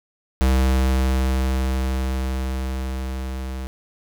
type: tone with level ramp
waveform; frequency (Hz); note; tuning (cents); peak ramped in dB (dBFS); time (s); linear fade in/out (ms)
square; 65.2; C2; -5; -15 to -28; 0.41-3.67; 0
effects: none